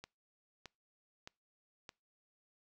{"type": "click train", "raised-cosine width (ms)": 0.2, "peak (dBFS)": -30, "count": 4, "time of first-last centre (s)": [0.04, 1.892], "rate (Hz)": 1.62, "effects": ["noise-tail reverb RT60 0.3 s tail -26 dB re dry"]}